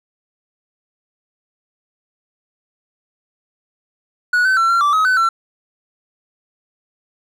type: tone with pitch steps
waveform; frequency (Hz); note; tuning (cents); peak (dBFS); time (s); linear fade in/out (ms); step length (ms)
triangle; 1464 / 1528 / 1350 / 1370 / 1165 / 1272 / 1510 / 1349; F#6 / G6 / E6 / F6 / D6 / D#6 / F#6 / E6; -19 / -45 / +41 / -34 / -14 / +38 / +35 / +40; -10; 4.33-5.29; 5; 120
effects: none